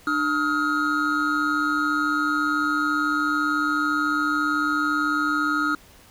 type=tone cluster; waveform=triangle; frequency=300 / 1274 / 1412 Hz; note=D4 / D#6 / F6; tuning=+37 / +41 / +19 cents; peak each=-24 / -23 / -22 dBFS; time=0.07-5.75 s; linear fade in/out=2 ms; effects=pink hiss -51 dBFS RMS until 6.1 s